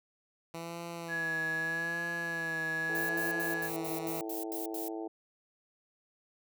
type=tone with vibrato; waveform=10% pulse; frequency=165.5 Hz; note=E3; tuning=7 cents sharp; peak=-31 dBFS; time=0.54-4.21 s; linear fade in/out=2 ms; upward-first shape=sine; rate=0.81 Hz; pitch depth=47 cents each way
type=tone with tremolo; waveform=sine; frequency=1680 Hz; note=G#6; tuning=19 cents sharp; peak=-31 dBFS; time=1.08-3.7 s; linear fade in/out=50 ms; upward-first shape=sine; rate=0.65 Hz; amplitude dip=30%
type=harmonic tone; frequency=110 Hz; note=A2; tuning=in tune; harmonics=3 / 4 / 5 / 6 / 7 / 8; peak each=-38 / -42 / -52 / -46 / -46 / -52 dBFS; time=2.89-5.08 s; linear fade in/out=10 ms
type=noise bursts; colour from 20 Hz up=violet; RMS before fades=-41 dBFS; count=9; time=2.95-4.882 s; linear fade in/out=0 ms; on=140 ms; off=84 ms
effects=none